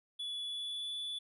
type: tone with pitch glide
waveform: triangle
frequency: 3422 to 3456 Hz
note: A7 to A7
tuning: -49 to -32 cents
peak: -36 dBFS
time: 0.19-1.19 s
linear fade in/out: 10 ms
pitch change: +17 cents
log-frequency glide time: 0.47-0.95 s
effects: resampled to 32000 Hz